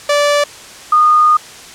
sawtooth / sine tone pair in turn, 582 / 1227.2 Hz, D5 / D#6, -16 / -24 cents, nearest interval octave + minor second, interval 1292 cents, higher second, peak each -6 dBFS, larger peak neither, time 0.09-0.44 / 0.92-1.37 s, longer second, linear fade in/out 5 ms, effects white hiss -34 dBFS RMS until 1.74 s + low-pass 8000 Hz 12 dB/octave

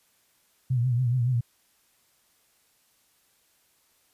sine tone with vibrato, 123.47 Hz, B2, in tune, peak -21 dBFS, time 0.7-1.41 s, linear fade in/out 10 ms, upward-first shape triangle, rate 7.1 Hz, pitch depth 110 cents each way, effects white hiss -66 dBFS RMS until 4.13 s + resampled to 32000 Hz

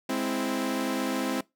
sawtooth chord, Ab augmented, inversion none, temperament equal, 207.7 / 261.6 / 329.6 Hz, Ab3 / C4 / E4, 0 / 0 / 0 cents, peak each -30 / -25 / -29 dBFS, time 0.09-1.41 s, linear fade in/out 5 ms, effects noise-tail reverb RT60 0.2 s tail -22 dB re dry

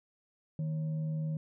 sine tone with frequency modulation, 156.4 Hz, D#3, 9 cents sharp, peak -31 dBFS, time 0.59-1.37 s, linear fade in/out 2 ms, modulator 394 Hz, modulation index 0.23, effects none

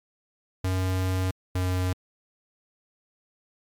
square tone pair in turn, 93.1 / 91.71 Hz, F#2 / F#2, +11 / -15 cents, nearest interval unison, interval 26 cents, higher first, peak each -24 dBFS, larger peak neither, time 0.64-1.31 / 1.55-1.93 s, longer first, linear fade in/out 5 ms, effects MP3 96 kbps

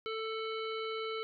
harmonic tone with a mistuned harmonic, 442.4 Hz, A4, 9 cents sharp, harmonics 1 / 3 / 5 / 7 / 9 / 10, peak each -37 / -41 / -45 / -46 / -49 / -59 dBFS, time 0.06-1.23 s, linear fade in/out 0 ms, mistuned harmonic 7, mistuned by -34 cents, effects none

